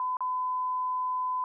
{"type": "tone with dropouts", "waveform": "sine", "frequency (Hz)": 1010, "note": "B5", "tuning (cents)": 39, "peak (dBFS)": -27, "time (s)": [0, 1.44], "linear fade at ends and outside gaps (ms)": 1, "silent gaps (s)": [0.169, 0.206], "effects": []}